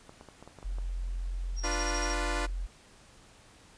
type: clicks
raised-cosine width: 1 ms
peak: -33 dBFS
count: 8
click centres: 0.094 / 0.211 / 0.287 / 0.426 / 0.476 / 0.587 / 0.628 / 0.785 s
type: tone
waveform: sine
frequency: 43.65 Hz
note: F1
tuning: in tune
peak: -31 dBFS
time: 0.64-2.67 s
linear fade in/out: 20 ms
type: tone with tremolo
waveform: sine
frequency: 5610 Hz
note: F8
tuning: 7 cents sharp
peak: -34 dBFS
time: 1.56-2.16 s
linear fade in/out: 50 ms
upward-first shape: square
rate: 13 Hz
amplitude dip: 70%
type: chord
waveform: 10% pulse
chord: B diminished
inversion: first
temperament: equal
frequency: 293.7 / 349.2 / 493.9 Hz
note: D4 / F4 / B4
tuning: 0 / 0 / 0 cents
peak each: -27 / -27 / -29 dBFS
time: 1.63-2.47 s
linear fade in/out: 20 ms
effects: pink hiss -57 dBFS RMS until 3.77 s + resampled to 22050 Hz